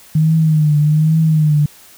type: tone with vibrato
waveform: sine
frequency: 154.4 Hz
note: D#3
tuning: 13 cents flat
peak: -9 dBFS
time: 0.15-1.66 s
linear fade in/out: 5 ms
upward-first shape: triangle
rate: 1.2 Hz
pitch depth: 79 cents each way
effects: white hiss -43 dBFS RMS until 1.97 s